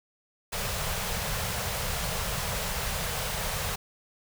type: band-stop noise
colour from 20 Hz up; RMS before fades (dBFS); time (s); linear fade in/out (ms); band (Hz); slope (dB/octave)
pink; -31; 0.52-3.76; 10; 200 to 430; 48
effects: none